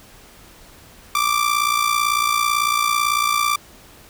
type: tone with amplitude modulation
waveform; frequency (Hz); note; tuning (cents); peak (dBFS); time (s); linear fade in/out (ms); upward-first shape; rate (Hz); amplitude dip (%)
sawtooth; 1174.7; D6; 0; -10; 1.15-3.56; 2; sine; 58; 70
effects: pink hiss -46 dBFS RMS until 4.09 s